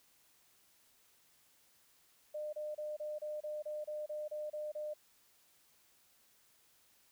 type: tone bursts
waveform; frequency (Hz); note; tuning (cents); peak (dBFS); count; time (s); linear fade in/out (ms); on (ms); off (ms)
sine; 604; D5; +48; -38; 12; 2.34-4.939; 10; 190; 29
effects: white hiss -69 dBFS RMS until 7.11 s